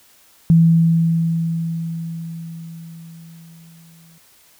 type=tone with exponential decay; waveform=sine; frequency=165.3 Hz; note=E3; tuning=5 cents sharp; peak=-7 dBFS; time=0.5-4.18 s; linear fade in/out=0 ms; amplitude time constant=800 ms; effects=white hiss -52 dBFS RMS until 4.59 s